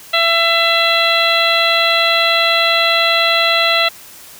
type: harmonic tone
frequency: 670 Hz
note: E5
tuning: 28 cents sharp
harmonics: 1 / 2 / 3 / 4 / 5 / 6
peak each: -18 / -18 / -18 / -18 / -18 / -18 dBFS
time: 0.13-3.89 s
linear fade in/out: 10 ms
effects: white hiss -38 dBFS RMS until 4.39 s